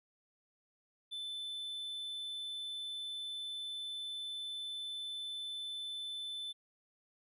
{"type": "tone", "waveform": "triangle", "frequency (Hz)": 3520, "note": "A7", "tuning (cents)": 0, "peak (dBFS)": -38, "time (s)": [1.11, 6.53], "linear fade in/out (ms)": 20, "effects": ["resampled to 32000 Hz"]}